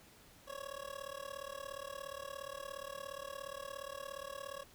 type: tone with amplitude modulation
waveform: 25% pulse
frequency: 554.4 Hz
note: C#5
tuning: in tune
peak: -36 dBFS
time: 0.47-4.64 s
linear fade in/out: 20 ms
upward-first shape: sine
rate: 37.1 Hz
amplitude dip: 95%
effects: pink hiss -61 dBFS RMS until 4.74 s